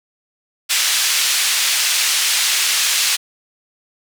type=band-pass noise; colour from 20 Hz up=pink; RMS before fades=-17 dBFS; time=0.69-3.17 s; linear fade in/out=20 ms; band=2600 to 9700 Hz; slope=12 dB/octave; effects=none